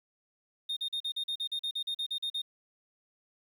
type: tone bursts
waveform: sine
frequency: 3677 Hz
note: A#7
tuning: 24 cents flat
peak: -28 dBFS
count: 15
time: 0.69-2.419 s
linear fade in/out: 10 ms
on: 77 ms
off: 41 ms
effects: tanh soft clip ceiling -30 dBFS + 10-bit